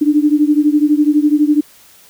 sine beating tone pair, 293.7 / 305.7 Hz, D4 / D#4, 0 / -30 cents, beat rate 12 Hz, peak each -11 / -13 dBFS, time 0.01-1.61 s, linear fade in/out 10 ms, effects white hiss -45 dBFS RMS until 2.09 s

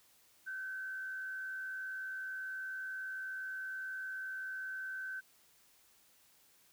sine tone with frequency modulation, 1535 Hz, G6, 37 cents flat, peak -39 dBFS, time 0.46-5.21 s, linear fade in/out 20 ms, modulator 80.9 Hz, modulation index 0.43, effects white hiss -67 dBFS RMS until 6.72 s

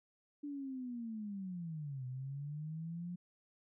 sine linear two-way sweep, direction down then up, 293.7 to 125.6 to 178.7 Hz, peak -40 dBFS, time 0.43-3.16 s, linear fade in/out 10 ms, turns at 2.06 s, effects none

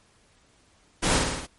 pink noise with echo, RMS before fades -23 dBFS, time 1.02-1.19 s, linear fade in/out 20 ms, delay 56 ms, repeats 5, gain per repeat -3 dB, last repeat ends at 1.47 s, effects pink hiss -61 dBFS RMS until 1.58 s + MP3 48 kbps

